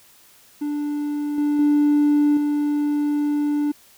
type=tone with level steps; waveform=triangle; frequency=293.7 Hz; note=D4; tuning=in tune; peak=-20 / -15 / -11 / -16 dBFS; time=0.61-3.72 s; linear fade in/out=10 ms; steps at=1.38 / 1.59 / 2.37 s; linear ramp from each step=2 ms; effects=tanh soft clip ceiling -9 dBFS + white hiss -52 dBFS RMS until 3.97 s